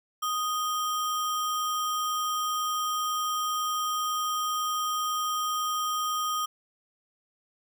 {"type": "tone with sample-and-hold", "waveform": "sine", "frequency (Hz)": 1242, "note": "D#6", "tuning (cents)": -3, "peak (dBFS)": -26, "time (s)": [0.22, 6.46], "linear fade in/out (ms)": 10, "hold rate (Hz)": 4410, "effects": []}